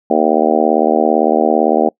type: harmonic tone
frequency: 77.78 Hz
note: D#2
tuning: in tune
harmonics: 3 / 4 / 5 / 6 / 7 / 8 / 9 / 10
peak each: -18 / -18 / -18 / -18 / -18 / -18 / -18 / -18 dBFS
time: 0.1-1.89 s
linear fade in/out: 5 ms
effects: noise-tail reverb RT60 0.1 s tail -25 dB re dry